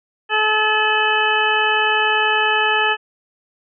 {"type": "harmonic tone", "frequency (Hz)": 430.4, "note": "A4", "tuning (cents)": -38, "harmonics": [1, 2, 3, 4, 6, 7], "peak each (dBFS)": [-24, -20, -23, -19, -22, -23], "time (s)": [0.29, 2.97], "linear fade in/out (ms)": 50, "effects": []}